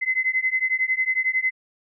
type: beating tone pair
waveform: sine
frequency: 2041 / 2052 Hz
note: C7 / C7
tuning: -44 / -34 cents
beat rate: 11 Hz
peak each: -23 dBFS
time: 0.01-1.51 s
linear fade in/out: 20 ms
effects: none